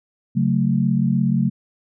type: chord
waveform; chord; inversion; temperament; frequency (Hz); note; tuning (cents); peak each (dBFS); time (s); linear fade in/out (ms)
sine; F# minor; second; just; 138.75 / 185 / 222; C#3 / F#3 / A3; +2 / 0 / +16; -20; 0.35-1.5; 20
effects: none